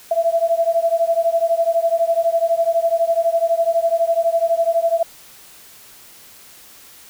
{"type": "beating tone pair", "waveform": "sine", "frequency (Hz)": [663, 675], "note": ["E5", "E5"], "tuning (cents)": [10, 41], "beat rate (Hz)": 12, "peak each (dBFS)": [-17, -18], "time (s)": [0.11, 5.03], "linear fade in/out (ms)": 5, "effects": ["white hiss -44 dBFS RMS until 7.09 s"]}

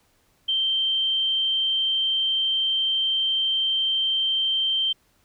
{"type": "tone", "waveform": "sine", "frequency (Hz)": 3134, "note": "G7", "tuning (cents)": -1, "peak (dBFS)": -20, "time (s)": [0.48, 4.93], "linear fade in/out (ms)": 10, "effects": ["pink hiss -64 dBFS RMS until 5.24 s"]}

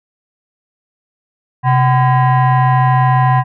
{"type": "tone with frequency modulation", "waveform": "sine", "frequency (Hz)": 130.81, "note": "C3", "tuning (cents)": 0, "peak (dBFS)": -7, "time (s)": [1.63, 3.44], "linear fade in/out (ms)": 50, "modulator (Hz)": 886, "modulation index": 1, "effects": ["tanh soft clip ceiling -4 dBFS"]}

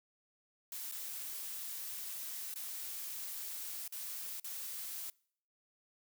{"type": "noise with dropouts", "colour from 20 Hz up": "blue", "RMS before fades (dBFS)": -43, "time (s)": [0.72, 5.1], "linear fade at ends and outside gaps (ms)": 2, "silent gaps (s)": [[0.915, 0.921], [2.541, 2.558], [3.879, 3.923], [4.399, 4.443]], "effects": ["noise-tail reverb RT60 0.6 s tail -25 dB re dry"]}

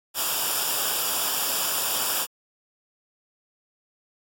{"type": "noise with comb filter", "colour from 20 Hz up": "white", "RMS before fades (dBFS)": -25, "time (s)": [0.14, 2.27], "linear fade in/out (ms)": 50, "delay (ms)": 0.48, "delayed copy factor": -0.75, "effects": ["AAC 64 kbps"]}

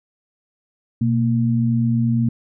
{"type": "tone pair together", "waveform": "sine", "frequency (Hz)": [122.1, 230.5], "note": ["B2", "A#3"], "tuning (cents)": [-19, -19], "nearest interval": "major seventh", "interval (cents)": 1100, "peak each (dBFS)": -18, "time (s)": [1.01, 2.29], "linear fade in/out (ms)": 5, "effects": []}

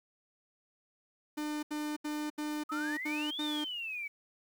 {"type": "tone bursts", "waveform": "45% pulse", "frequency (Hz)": 300.4, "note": "D4", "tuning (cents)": 39, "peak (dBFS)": -34, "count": 7, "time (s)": [1.37, 3.646], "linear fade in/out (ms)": 10, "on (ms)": 260, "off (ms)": 76}
{"type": "exponential two-way sweep", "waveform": "sine", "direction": "up then down", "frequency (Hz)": [1244.5, 3700, 2253], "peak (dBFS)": -36, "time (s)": [2.69, 4.08], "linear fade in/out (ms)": 10, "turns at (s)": 3.42}
{"effects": ["10-bit"]}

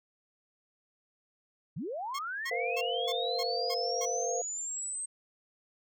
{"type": "linear sweep", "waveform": "sine", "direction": "up", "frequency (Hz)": [116.54, 8372], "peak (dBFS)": -34, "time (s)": [1.76, 5.06], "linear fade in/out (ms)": 10}
{"type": "tone bursts", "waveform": "10% pulse", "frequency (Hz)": 1080, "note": "C#6", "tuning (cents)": -45, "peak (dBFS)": -28, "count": 7, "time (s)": [2.14, 4.057], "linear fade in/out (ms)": 10, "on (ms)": 51, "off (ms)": 260}
{"type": "chord", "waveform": "sine", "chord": "Bb suspended second", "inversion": "none", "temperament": "equal with one note detuned", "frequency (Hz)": [466.2, 512.2, 698.5], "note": ["Bb4", "C5", "F5"], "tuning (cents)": [0, -37, 0], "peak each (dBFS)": -35, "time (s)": [2.51, 4.42], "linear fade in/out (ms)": 5}
{"effects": []}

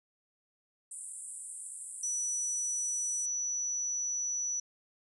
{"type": "band-pass noise", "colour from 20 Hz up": "pink", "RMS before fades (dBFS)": -44, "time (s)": [0.91, 3.26], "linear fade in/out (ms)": 5, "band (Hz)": [8000, 9800], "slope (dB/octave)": 96}
{"type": "tone", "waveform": "sine", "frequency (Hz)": 5920, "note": "F#8", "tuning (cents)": 0, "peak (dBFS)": -31, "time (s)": [2.03, 4.6], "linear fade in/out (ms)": 5}
{"effects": []}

